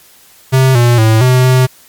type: tone with pitch steps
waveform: square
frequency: 131.5 / 120.1 / 110.7 / 127.4 / 128.6 Hz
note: C3 / B2 / A2 / C3 / C3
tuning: +9 / -48 / +11 / -46 / -30 cents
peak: -6 dBFS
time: 0.52-1.67 s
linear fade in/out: 20 ms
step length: 230 ms
effects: white hiss -43 dBFS RMS until 1.88 s + MP3 96 kbps